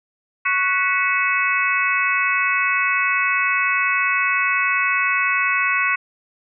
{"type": "harmonic tone with a mistuned harmonic", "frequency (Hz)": 370, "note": "F#4", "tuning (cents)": 0, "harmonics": [3, 4, 5, 6, 7], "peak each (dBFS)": [-23, -23, -23, -23, -23], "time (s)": [0.45, 5.96], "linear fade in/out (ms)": 10, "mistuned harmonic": 5, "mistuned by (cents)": 95, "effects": []}